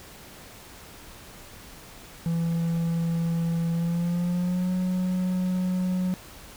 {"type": "tone with pitch glide", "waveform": "triangle", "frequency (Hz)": [167.1, 183.28], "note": ["E3", "F#3"], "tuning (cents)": [24, -16], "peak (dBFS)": -21, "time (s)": [2.26, 6.14], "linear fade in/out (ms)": 0, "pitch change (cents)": 160, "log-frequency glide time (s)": [3.72, 4.73], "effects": ["pink hiss -46 dBFS RMS until 6.56 s"]}